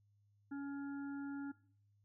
harmonic tone, 280.7 Hz, C#4, 22 cents sharp, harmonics 1 / 3 / 5 / 6, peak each -41 / -57 / -55 / -62 dBFS, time 0.51-1.52 s, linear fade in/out 10 ms, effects noise-tail reverb RT60 0.5 s tail -18 dB re dry + added 102 Hz sine -70 dBFS peak until 2.04 s

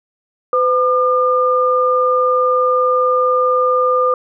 sine tone pair together, 506.2 / 1206 Hz, B4 / D6, +43 / +46 cents, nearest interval octave + minor third, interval 1503 cents, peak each -14 dBFS, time 0.53-4.14 s, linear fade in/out 2 ms, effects none

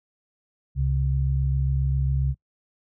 sine tone pair together, 67.4 / 134.8 Hz, C#2 / C#3, -48 / -48 cents, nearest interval octave, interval 1200 cents, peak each -23 dBFS, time 0.75-2.35 s, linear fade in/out 50 ms, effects noise-tail reverb RT60 0.1 s tail -22 dB re dry

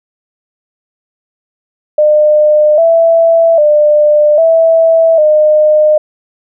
sine tone with pitch steps, 604 / 663 / 598 / 655 / 610 Hz, D5 / E5 / D5 / E5 / D#5, +48 / +10 / +31 / -11 / -34 cents, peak -4 dBFS, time 1.98-5.98 s, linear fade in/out 5 ms, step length 800 ms, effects none

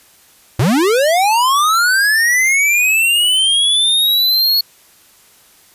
square linear sweep, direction up, 98 to 4381 Hz, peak -11 dBFS, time 0.59-4.61 s, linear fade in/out 5 ms, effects white hiss -48 dBFS RMS until 5.74 s + resampled to 32000 Hz

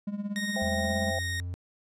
triangle tone with tremolo, 204.2 Hz, G#3, 29 cents flat, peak -25 dBFS, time 0.07-1.11 s, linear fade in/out 5 ms, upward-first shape triangle, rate 17 Hz, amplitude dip 85%
sawtooth tone, 1861 Hz, A#6, 3 cents flat, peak -28 dBFS, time 0.36-1.4 s, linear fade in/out 0 ms
sine chord, C major, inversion none, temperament equal, 523.3 / 659.3 / 784 Hz, C5 / E5 / G5, 0 / 0 / 0 cents, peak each -34 / -34 / -36 dBFS, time 0.56-1.19 s, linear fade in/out 2 ms
triangle tone with pitch glide, 84 to 88.84 Hz, E2 to F2, +33 to +30 cents, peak -30 dBFS, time 0.62-1.54 s, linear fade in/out 0 ms, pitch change +97 cents, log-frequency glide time 0.86-0.97 s
effects low-pass 11000 Hz 12 dB/octave

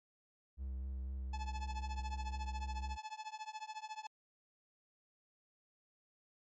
triangle tone with vibrato, 65.41 Hz, C2, in tune, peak -37 dBFS, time 0.57-2.98 s, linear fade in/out 50 ms, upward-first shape sine, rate 4 Hz, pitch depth 30 cents each way
45% pulse tone with tremolo, 864 Hz, A5, 32 cents flat, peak -40 dBFS, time 1.33-4.07 s, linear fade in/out 5 ms, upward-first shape triangle, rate 14 Hz, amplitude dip 100%
effects MP3 32 kbps

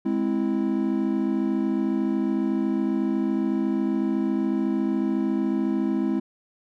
triangle chord, Ab augmented, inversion none, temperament equal, 207.7 / 261.6 / 329.6 Hz, Ab3 / C4 / E4, 0 / 0 / 0 cents, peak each -24 dBFS, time 0.05-6.2 s, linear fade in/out 10 ms, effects none

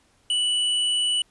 triangle tone with tanh clipping, 2960 Hz, F#7, in tune, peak -22 dBFS, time 0.3-1.22 s, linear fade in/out 2 ms, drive 16 dB, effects pink hiss -62 dBFS RMS until 1.3 s + resampled to 24000 Hz

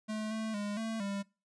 square tone with pitch steps, 215.8 / 220.2 / 205.4 / 223.6 / 199.2 Hz, A3 / A3 / G#3 / A3 / G3, -33 / +2 / -19 / +28 / +28 cents, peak -35 dBFS, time 0.08-1.23 s, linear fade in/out 20 ms, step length 230 ms, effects noise-tail reverb RT60 0.3 s tail -23 dB re dry + resampled to 22050 Hz

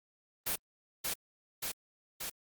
white noise with echo, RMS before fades -33 dBFS, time 0.46-0.56 s, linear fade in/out 10 ms, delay 580 ms, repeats 3, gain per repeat -2 dB, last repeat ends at 2.3 s, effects Opus 32 kbps

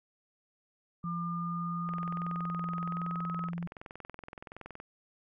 sine tone with pitch glide, 1201 to 1272.4 Hz, D6 to D#6, +38 to +38 cents, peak -36 dBFS, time 1.03-3.51 s, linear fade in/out 50 ms, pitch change +100 cents, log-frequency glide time 1.2-3.34 s
sine tone, 171.3 Hz, F3, 33 cents flat, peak -34 dBFS, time 1.04-3.67 s, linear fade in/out 0 ms
click train, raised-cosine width 0.5 ms, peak -29 dBFS, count 63, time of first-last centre 1.89-4.801 s, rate 21.3 Hz
effects none

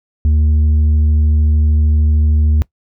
triangle tone with tanh clipping, 76.1 Hz, D#2, 38 cents flat, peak -10 dBFS, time 0.25-2.62 s, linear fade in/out 0 ms, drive 9 dB, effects noise-tail reverb RT60 0.1 s tail -21 dB re dry

